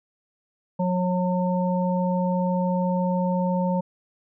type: harmonic tone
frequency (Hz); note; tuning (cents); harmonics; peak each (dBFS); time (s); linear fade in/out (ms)
181.4; F#3; -34; 1 / 3 / 5; -22 / -27 / -29; 0.79-3.81; 10
effects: none